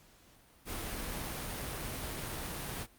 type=noise; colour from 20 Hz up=pink; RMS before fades=-39 dBFS; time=0.65-2.87 s; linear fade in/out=50 ms; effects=pink hiss -62 dBFS RMS until 2.98 s + Opus 48 kbps